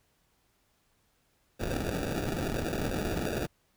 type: noise with sample-and-hold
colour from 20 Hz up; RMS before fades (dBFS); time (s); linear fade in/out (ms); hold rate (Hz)
violet; -32; 1.59-3.47; 20; 1050
effects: pink hiss -71 dBFS RMS until 3.76 s